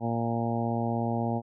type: harmonic tone with a mistuned harmonic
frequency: 116.54 Hz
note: A#2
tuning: in tune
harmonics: 1 / 2 / 3 / 4 / 5 / 6 / 7 / 8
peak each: -31 / -30 / -37 / -38 / -37 / -36 / -35 / -43 dBFS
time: 0-1.42 s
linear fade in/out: 50 ms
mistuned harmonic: 8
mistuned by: -17 cents
effects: none